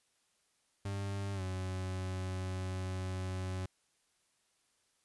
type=tone with pitch glide; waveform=40% pulse; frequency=99.2 to 93.09 Hz; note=G2 to F#2; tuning=+21 to +11 cents; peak=-35 dBFS; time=0.85-3.66 s; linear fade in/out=5 ms; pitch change=-110 cents; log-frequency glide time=1.34-1.42 s; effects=white hiss -75 dBFS RMS until 5.04 s + resampled to 24000 Hz